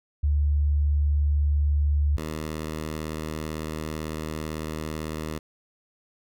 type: tone pair in turn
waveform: sine / 10% pulse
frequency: 73 / 77.99 Hz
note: D2 / D#2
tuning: -10 / +5 cents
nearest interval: minor second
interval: 115 cents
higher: second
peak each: -19 / -22 dBFS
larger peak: first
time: 0.23-2.17 / 2.17-5.39 s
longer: second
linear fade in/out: 10 ms
effects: none